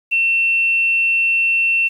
sine tone, 2700 Hz, E7, 41 cents sharp, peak -13 dBFS, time 0.11-1.89 s, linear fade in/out 20 ms, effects 8-bit

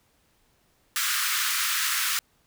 pink high-pass noise, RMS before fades -26 dBFS, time 0.96-2.19 s, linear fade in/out 0 ms, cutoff 1200 Hz, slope 48 dB/octave, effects pink hiss -66 dBFS RMS until 2.46 s

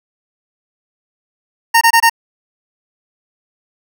25% pulse tone bursts, 920 Hz, A#5, 23 cents flat, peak -3 dBFS, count 4, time 1.74-2.097 s, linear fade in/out 10 ms, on 72 ms, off 23 ms, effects none

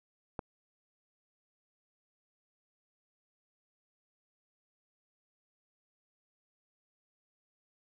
click, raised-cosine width 1 ms, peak -22 dBFS, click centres 0.392 s, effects none

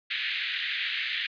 pink band-pass noise, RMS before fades -31 dBFS, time 0.1-1.27 s, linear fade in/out 10 ms, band 1700 to 3900 Hz, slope 48 dB/octave, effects resampled to 11025 Hz

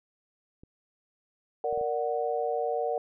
clicks, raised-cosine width 3 ms, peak -36 dBFS, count 4, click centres 0.635 / 1.727 / 1.776 / 1.812 s
sine chord, Bb augmented, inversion none, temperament equal, 466.2 / 587.3 / 740 Hz, Bb4 / D5 / F#5, 0 / 0 / 0 cents, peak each -30 / -32 / -31 dBFS, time 1.64-2.98 s, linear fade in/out 2 ms
effects none

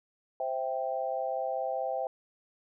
sine chord, C major, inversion none, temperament equal, 523.3 / 659.3 / 784 Hz, C5 / E5 / G5, 0 / 0 / 0 cents, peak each -34 dBFS, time 0.4-2.07 s, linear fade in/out 2 ms, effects none

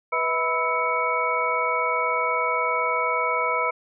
sine tone cluster, 492.5 / 643 / 993 / 1309 / 2238 Hz, B4 / E5 / B5 / E6 / C#7, -5 / -43 / +9 / -13 / +16 cents, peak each -29 / -30 / -26 / -26 / -27 dBFS, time 0.12-3.71 s, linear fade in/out 10 ms, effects none

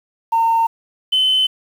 sine tone pair in turn, 912 / 3046 Hz, A#5 / F#7, -38 / +50 cents, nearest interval octave + major sixth, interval 2088 cents, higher second, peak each -11 dBFS, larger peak neither, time 0.32-0.67 / 1.12-1.47 s, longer neither, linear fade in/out 10 ms, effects tanh soft clip ceiling -9 dBFS + 7-bit

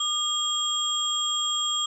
sine tone cluster, 1207 / 3255 / 7500 Hz, D6 / G#7 / A#8, +47 / -36 / +10 cents, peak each -31 / -25 / -31 dBFS, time 0-1.86 s, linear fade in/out 5 ms, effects none

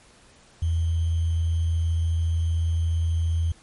sine tone with sample-and-hold, 82.6 Hz, E2, 4 cents sharp, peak -20 dBFS, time 0.62-3.52 s, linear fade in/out 5 ms, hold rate 3150 Hz, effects pink hiss -54 dBFS RMS until 3.62 s + MP3 48 kbps

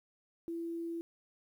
sine tone with quantisation, 335.1 Hz, E4, 29 cents sharp, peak -36 dBFS, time 0.48-1.01 s, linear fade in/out 0 ms, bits 11, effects none

